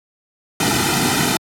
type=noise with comb filter; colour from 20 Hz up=pink; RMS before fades=-17 dBFS; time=0.6-1.37 s; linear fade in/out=2 ms; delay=1.8 ms; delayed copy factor=-0.9; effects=high-pass 100 Hz 12 dB/octave + low-pass 12000 Hz 12 dB/octave